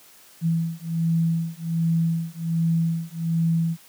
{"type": "beating tone pair", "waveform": "sine", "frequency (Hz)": [164.6, 165.9], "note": ["E3", "E3"], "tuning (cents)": [-2, 11], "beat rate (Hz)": 1.3, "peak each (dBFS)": [-23, -23], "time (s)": [0.41, 3.77], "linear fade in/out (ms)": 50, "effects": ["white hiss -51 dBFS RMS until 3.88 s", "high-pass 100 Hz 12 dB/octave"]}